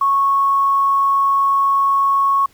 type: tone with quantisation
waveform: sine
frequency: 1103 Hz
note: C#6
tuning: 9 cents flat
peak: -12 dBFS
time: 0.01-2.46 s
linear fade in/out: 5 ms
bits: 7
effects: pink hiss -53 dBFS RMS until 2.53 s